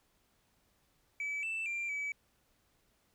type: tone with pitch steps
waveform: sine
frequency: 2297 / 2653 / 2373 / 2289 Hz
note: D7 / E7 / D7 / D7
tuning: -39 / +10 / +17 / -45 cents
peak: -32 dBFS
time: 1.2-2.12 s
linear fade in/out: 2 ms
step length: 230 ms
effects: tanh soft clip ceiling -33 dBFS + pink hiss -73 dBFS RMS until 3.14 s